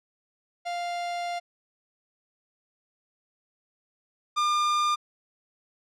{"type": "tone pair in turn", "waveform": "45% pulse", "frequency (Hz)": [698.5, 1203.6], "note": ["F5", "D6"], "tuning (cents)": [0, 42], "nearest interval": "major sixth", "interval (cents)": 942, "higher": "second", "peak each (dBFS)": [-29, -22], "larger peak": "second", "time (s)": [[0.65, 1.4], [4.36, 4.96]], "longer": "first", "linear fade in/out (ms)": 20, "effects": ["low-pass 6000 Hz 12 dB/octave"]}